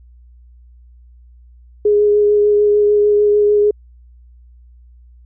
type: tone with vibrato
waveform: sine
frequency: 415.3 Hz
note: G#4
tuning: in tune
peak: -9 dBFS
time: 1.85-3.71 s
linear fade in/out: 5 ms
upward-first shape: triangle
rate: 6.7 Hz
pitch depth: 15 cents each way
effects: added 60 Hz sine -41 dBFS peak until 5.25 s